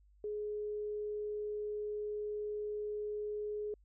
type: tone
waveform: sine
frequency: 419.6 Hz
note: G#4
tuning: 18 cents sharp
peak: -36 dBFS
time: 0.24-3.74 s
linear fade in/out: 2 ms
effects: added 50 Hz sine -62 dBFS peak until 3.84 s